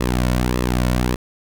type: tone with flanger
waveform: sawtooth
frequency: 61.74 Hz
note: B1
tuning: in tune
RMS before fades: -19 dBFS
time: 0-1.16 s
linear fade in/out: 10 ms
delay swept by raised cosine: 1.3 to 2.5 ms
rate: 1.7 Hz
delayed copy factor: -0.65
effects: none